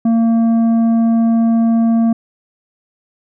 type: tone with tanh clipping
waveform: sine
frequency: 228.6 Hz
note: A#3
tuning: 34 cents flat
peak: -11 dBFS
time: 0.05-2.13 s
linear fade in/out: 5 ms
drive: 7 dB
effects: none